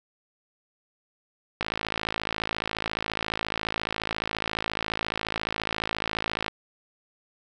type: click train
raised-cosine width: 0.3 ms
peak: -11 dBFS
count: 266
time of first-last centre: 1.61-6.481 s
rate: 54.4 Hz
effects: none